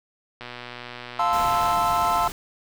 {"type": "click train", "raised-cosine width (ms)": 0.3, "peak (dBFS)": -20, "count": 162, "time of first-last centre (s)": [0.41, 1.73], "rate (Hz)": 122}
{"type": "chord", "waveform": "triangle", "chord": "F major seventh", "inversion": "none", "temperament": "equal with one note detuned", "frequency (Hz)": [698.5, 880, 1036.9, 1318.5], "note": ["F5", "A5", "C6", "E6"], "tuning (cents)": [0, 0, -16, 0], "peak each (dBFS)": -23, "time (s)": [1.19, 2.28], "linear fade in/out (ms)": 5}
{"type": "noise", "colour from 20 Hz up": "pink", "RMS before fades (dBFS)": -34, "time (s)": [1.33, 2.32], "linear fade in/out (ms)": 0}
{"effects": []}